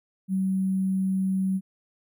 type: tone with sample-and-hold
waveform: sine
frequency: 190 Hz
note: F#3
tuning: 46 cents sharp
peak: -22 dBFS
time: 0.28-1.61 s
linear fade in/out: 50 ms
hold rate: 11025 Hz
effects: none